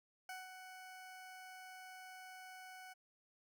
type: tone with ADSR envelope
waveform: 20% pulse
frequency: 745 Hz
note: F#5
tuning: 12 cents sharp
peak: -40 dBFS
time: 0.29-2.94 s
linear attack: 3 ms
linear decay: 180 ms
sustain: -7 dB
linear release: 18 ms
effects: none